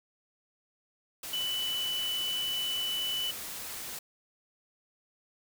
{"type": "tone in noise", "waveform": "sine", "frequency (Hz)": 2982, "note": "F#7", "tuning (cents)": 13, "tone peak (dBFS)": -30, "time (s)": [1.33, 3.31], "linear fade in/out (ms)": 5, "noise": "white", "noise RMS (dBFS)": -40, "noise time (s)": [1.23, 3.99], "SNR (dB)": 7, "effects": []}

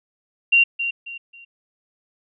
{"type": "tone with echo", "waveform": "sine", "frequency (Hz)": 2763, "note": "F7", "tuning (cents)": -19, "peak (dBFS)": -11, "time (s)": [0.52, 0.64], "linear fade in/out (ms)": 10, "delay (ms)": 270, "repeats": 3, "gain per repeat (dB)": -10, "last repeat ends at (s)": 1.45, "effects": []}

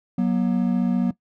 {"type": "tone pair together", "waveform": "triangle", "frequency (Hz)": [185.27, 240], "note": ["F#3", "B3"], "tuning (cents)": [3, -49], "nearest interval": "major third", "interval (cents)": 448, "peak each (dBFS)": -19, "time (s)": [0.18, 1.11], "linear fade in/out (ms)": 5, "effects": ["noise-tail reverb RT60 0.1 s tail -17 dB re dry"]}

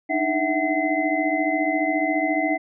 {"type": "tone cluster", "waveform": "sine", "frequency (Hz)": [298.7, 313.1, 657, 749, 2049], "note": ["D4", "D#4", "E5", "F#5", "C7"], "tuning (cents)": [29, 11, -6, 21, -37], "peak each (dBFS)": -26, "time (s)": [0.09, 2.58], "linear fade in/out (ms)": 20, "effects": []}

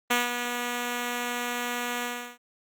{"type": "tone with ADSR envelope", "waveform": "5% pulse", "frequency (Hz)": 242.7, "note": "B3", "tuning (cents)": -30, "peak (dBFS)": -9, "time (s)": [0.1, 2.38], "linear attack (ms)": 11, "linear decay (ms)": 170, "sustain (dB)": -8, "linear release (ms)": 350, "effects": ["Opus 24 kbps"]}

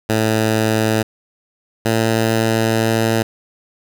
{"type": "tone pair in turn", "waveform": "10% pulse", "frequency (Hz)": [110, 112.44], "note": ["A2", "A2"], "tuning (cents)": [0, 38], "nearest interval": "unison", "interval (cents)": 38, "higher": "second", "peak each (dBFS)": -6, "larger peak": "neither", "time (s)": [[0.09, 1.03], [1.85, 3.23]], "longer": "second", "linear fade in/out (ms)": 10, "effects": []}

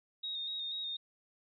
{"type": "tone with vibrato", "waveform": "sine", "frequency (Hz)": 3729, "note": "A#7", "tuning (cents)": 0, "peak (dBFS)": -36, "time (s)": [0.23, 0.97], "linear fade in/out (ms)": 10, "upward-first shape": "square", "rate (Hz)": 4.1, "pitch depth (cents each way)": 27, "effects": []}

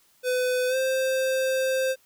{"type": "tone with pitch glide", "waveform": "square", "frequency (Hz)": [503, 524.4], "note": ["B4", "C5"], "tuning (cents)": [32, 4], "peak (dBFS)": -23, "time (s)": [0.23, 1.96], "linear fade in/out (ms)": 50, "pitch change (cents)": 72, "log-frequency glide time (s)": [0.68, 0.76], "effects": ["white hiss -62 dBFS RMS until 2.05 s"]}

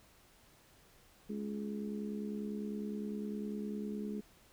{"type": "harmonic tone", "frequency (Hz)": 69.9, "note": "C#2", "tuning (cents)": 15, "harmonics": [3, 4, 5, 6], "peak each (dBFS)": [-38, -48, -49, -45], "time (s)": [1.29, 4.21], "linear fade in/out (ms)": 10, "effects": ["pink hiss -64 dBFS RMS until 4.52 s"]}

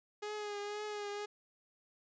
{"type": "tone with vibrato", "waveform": "sawtooth", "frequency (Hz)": 415.3, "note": "G#4", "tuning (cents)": 0, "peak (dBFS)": -35, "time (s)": [0.22, 1.26], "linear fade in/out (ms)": 10, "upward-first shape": "triangle", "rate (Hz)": 2, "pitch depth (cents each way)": 37, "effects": ["resampled to 16000 Hz"]}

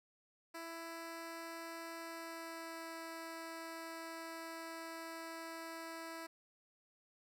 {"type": "tone with pitch glide", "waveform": "10% pulse", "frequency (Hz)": [331.3, 328.4], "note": ["E4", "E4"], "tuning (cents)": [9, -6], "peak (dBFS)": -37, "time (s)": [0.54, 6.27], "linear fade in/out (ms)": 10, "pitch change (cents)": -15, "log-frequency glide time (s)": [1.98, 2.95], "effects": []}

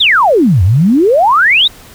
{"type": "exponential two-way sweep", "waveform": "sine", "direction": "down then up", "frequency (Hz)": [3913, 83.9, 3913], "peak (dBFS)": -5, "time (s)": [0, 1.68], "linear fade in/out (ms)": 10, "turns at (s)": 0.63, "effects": ["pink hiss -37 dBFS RMS until 1.94 s"]}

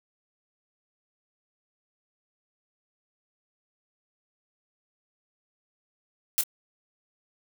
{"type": "noise with echo", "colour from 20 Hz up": "blue", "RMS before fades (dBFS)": -23, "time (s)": [6.38, 6.41], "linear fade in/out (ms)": 0, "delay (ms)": 26, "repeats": 1, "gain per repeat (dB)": -10, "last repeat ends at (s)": 6.436, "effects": []}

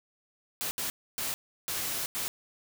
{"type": "noise bursts at uneven times", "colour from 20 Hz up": "white", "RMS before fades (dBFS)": -33, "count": 5, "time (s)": [[0.61, 0.71], [0.78, 0.9], [1.18, 1.34], [1.68, 2.06], [2.15, 2.28]], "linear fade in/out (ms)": 0, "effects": []}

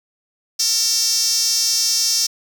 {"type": "tone with high-pass filter", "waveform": "sawtooth", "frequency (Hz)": 454.6, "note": "A#4", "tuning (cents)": -43, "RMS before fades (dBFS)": -18, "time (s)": [0.59, 2.27], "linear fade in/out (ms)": 10, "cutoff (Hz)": 5500, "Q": 6.2, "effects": []}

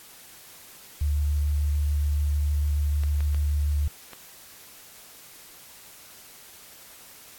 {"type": "tone with vibrato", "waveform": "sine", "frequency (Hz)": 73.42, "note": "D2", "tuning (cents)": 0, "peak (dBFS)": -21, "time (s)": [1.01, 3.88], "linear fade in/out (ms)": 5, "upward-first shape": "triangle", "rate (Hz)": 6.8, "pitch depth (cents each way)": 14}
{"type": "clicks", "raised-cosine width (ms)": 0.3, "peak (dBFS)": -25, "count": 4, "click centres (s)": [3.036, 3.206, 3.346, 4.133]}
{"effects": ["white hiss -48 dBFS RMS until 7.38 s", "AAC 64 kbps"]}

